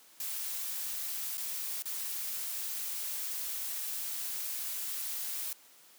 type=noise with dropouts; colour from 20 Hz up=blue; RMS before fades=-37 dBFS; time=0.2-5.53 s; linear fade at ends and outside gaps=2 ms; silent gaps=1.373-1.379 / 1.823-1.855 s; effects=white hiss -59 dBFS RMS until 5.98 s + high-pass 200 Hz 12 dB/octave